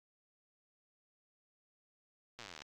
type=slowing click train; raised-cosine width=0.2 ms; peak=-30 dBFS; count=22; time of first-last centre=2.39-2.619 s; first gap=8 ms; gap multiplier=1.03; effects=AAC 48 kbps